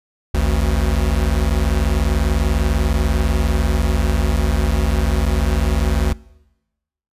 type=tone pair together; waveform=square; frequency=53.37 / 73.6 Hz; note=G#1 / D2; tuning=+48 / +4 cents; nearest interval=tritone; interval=556 cents; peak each=-18 dBFS; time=0.34-6.13 s; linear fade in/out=5 ms; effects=noise-tail reverb RT60 1.0 s tail -23 dB re dry + resampled to 32000 Hz